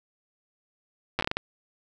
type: slowing click train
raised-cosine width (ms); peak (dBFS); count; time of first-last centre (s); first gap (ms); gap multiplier
0.3; -10; 8; 1.19-1.37; 8; 1.38
effects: none